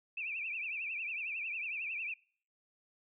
sine tone with vibrato, 2518 Hz, D#7, 20 cents sharp, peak -36 dBFS, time 0.17-2.14 s, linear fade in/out 5 ms, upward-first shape triangle, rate 11 Hz, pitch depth 160 cents each way, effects noise-tail reverb RT60 0.5 s tail -23 dB re dry

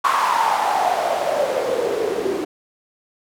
white noise with band-pass filter sweep, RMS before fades -20 dBFS, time 0.04-2.45 s, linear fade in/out 10 ms, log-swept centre 1100 to 360 Hz, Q 7.4, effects none

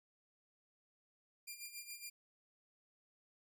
10% pulse tone with tremolo, 2396 Hz, D7, 34 cents sharp, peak -36 dBFS, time 1.47-2.1 s, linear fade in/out 10 ms, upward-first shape sine, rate 7.2 Hz, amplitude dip 70%, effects none

